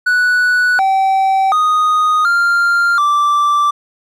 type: tone with pitch steps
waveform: triangle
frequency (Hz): 1478 / 771 / 1242 / 1394 / 1170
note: F#6 / G5 / D#6 / F6 / D6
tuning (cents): -2 / -29 / -3 / -4 / -7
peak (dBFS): -8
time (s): 0.06-3.71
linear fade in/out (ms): 10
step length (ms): 730
effects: none